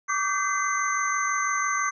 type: tone cluster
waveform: sine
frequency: 1148 / 1194 / 1548 / 2038 / 6230 Hz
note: D6 / D6 / G6 / C7 / G8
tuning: -40 / +28 / -22 / -46 / -12 cents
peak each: -26 / -34 / -30 / -30 / -32 dBFS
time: 0.08-1.91 s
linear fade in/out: 20 ms
effects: none